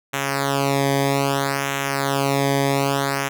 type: tone with flanger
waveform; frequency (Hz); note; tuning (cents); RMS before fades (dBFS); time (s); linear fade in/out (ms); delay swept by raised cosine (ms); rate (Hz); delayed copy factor
sawtooth; 138.59; C#3; 0; -21; 0.13-3.29; 10; 0.21 to 0.73; 0.62; -0.9
effects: none